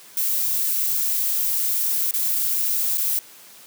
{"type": "noise with dropouts", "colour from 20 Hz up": "violet", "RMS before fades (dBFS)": -22, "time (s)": [0.17, 3.19], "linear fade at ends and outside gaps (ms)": 2, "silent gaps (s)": [[2.111, 2.138], [2.974, 2.98]], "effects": ["white hiss -46 dBFS RMS until 3.66 s", "high-pass 150 Hz 12 dB/octave"]}